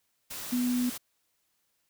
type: tone in noise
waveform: sine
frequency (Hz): 246.9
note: B3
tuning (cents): 0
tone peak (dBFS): -25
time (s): 0.52-0.9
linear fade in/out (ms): 10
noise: white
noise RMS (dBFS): -39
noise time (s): 0.3-0.98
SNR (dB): +11
effects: white hiss -75 dBFS RMS until 1.89 s